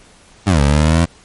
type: exponential two-way sweep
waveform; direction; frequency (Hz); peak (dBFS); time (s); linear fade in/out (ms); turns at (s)
20% pulse; down then up; 105.8 to 69.3 to 85.8; -5; 0.46-1.06; 20; 0.61
effects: pink hiss -46 dBFS RMS until 1.24 s + MP3 48 kbps